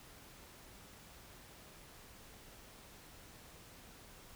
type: silence
effects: pink hiss -57 dBFS RMS until 4.35 s